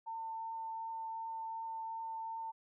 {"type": "tone with vibrato", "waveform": "sine", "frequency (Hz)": 900, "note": "A5", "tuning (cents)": 39, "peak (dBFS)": -39, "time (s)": [0.06, 2.52], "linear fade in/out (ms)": 20, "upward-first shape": "triangle", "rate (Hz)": 2.7, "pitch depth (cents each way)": 9, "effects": []}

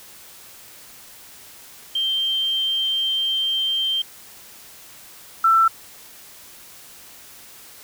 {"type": "tone pair in turn", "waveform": "sine", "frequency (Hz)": [3148, 1335.5], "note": ["G7", "E6"], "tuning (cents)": [7, 22], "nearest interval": "octave + minor third", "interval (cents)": 1485, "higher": "first", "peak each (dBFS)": [-19, -12], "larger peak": "second", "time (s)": [[1.95, 4.02], [5.44, 5.68]], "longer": "first", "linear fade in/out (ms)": 5, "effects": ["white hiss -44 dBFS RMS until 7.83 s"]}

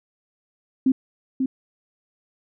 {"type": "tone with echo", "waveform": "sine", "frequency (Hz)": 262.6, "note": "C4", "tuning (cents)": 6, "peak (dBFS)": -14, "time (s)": [0.86, 0.92], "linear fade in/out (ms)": 5, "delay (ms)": 540, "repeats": 1, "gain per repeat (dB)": -5, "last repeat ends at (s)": 1.46, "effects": []}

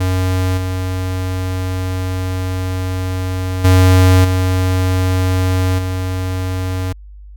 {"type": "tone with level steps", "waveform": "square", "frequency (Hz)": 92.5, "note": "F#2", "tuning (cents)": 0, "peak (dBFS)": [-14, -18, -7, -13, -18], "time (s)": [0, 6.93], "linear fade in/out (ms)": 10, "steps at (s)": [0.57, 3.64, 4.24, 5.78], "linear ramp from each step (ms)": 10, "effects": ["added 50 Hz sine -33 dBFS peak until 7.36 s"]}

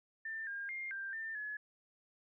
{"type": "tone with pitch steps", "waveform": "sine", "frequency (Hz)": [1787, 1612, 2118, 1583, 1793, 1700], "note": ["A6", "G6", "C7", "G6", "A6", "G#6"], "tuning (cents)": [26, 48, 21, 17, 32, 40], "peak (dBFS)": -39, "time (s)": [0.25, 1.57], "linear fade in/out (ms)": 5, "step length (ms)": 220, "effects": []}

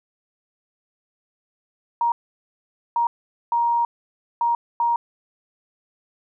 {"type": "tone bursts at uneven times", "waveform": "sine", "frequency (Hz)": 941, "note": "A#5", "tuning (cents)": 16, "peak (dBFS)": -17, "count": 5, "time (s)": [[2.01, 2.12], [2.96, 3.07], [3.52, 3.85], [4.41, 4.55], [4.8, 4.96]], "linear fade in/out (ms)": 2, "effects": []}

